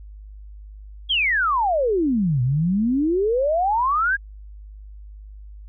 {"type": "exponential two-way sweep", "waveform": "sine", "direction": "down then up", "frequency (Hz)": [3369, 120, 1665], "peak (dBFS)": -17, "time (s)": [1.09, 4.17], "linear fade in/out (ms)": 20, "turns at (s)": 2.42, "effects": ["added 51 Hz sine -37 dBFS peak until 5.68 s"]}